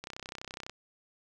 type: click train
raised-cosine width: 0.2 ms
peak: -23 dBFS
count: 22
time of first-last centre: 0.04-0.696 s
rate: 32 Hz
effects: none